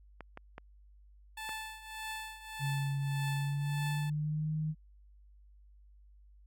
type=clicks; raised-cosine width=0.5 ms; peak=-29 dBFS; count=4; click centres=0.207 / 0.374 / 0.581 / 1.492 s
type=tone with tremolo; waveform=15% pulse; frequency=876 Hz; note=A5; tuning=8 cents flat; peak=-31 dBFS; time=1.37-4.1 s; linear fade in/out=5 ms; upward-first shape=triangle; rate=1.7 Hz; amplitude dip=80%
type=tone with pitch glide; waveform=sine; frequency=139.2 to 155.35 Hz; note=C#3 to D#3; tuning=+8 to -2 cents; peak=-31 dBFS; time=2.59-4.75 s; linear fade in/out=50 ms; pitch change=+190 cents; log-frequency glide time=3.31-4.51 s
effects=added 50 Hz sine -56 dBFS peak until 6.46 s